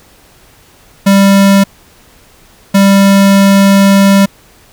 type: tone bursts at uneven times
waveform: square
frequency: 197 Hz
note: G3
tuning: 9 cents sharp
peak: -4 dBFS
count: 2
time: 1.06-1.64 / 2.74-4.26 s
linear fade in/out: 10 ms
effects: pink hiss -43 dBFS RMS until 4.72 s